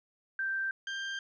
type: tone pair in turn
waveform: sine / 30% pulse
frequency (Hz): 1568 / 1583.5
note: G6 / G6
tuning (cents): 0 / +17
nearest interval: unison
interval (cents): 17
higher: second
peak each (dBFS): -30 / -32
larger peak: first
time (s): 0.39-0.71 / 0.87-1.19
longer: neither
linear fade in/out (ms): 2
effects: resampled to 16000 Hz + 12-bit